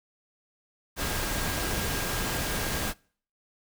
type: tone in noise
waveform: sine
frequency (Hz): 1617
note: G#6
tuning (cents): -47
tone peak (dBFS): -40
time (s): 0.96-2.94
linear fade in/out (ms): 50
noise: pink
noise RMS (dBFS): -30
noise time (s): 0.96-2.94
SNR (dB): -13
effects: noise-tail reverb RT60 0.5 s tail -25 dB re dry